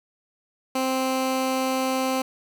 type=tone; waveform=15% pulse; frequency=261.6 Hz; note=C4; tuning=in tune; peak=-16 dBFS; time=0.75-2.22 s; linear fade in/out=5 ms; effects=none